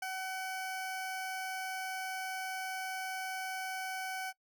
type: tone with ADSR envelope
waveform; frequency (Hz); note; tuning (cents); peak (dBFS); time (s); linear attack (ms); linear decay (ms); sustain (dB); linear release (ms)
20% pulse; 755; F#5; +35; -30; 0.02-4.33; 6; 11; -2; 42
effects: noise-tail reverb RT60 0.1 s tail -23 dB re dry